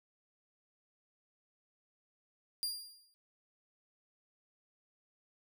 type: tone with exponential decay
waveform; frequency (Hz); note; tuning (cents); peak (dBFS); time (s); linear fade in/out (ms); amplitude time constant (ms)
sawtooth; 4797; D8; +36; -29; 2.63-3.14; 0; 110
effects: none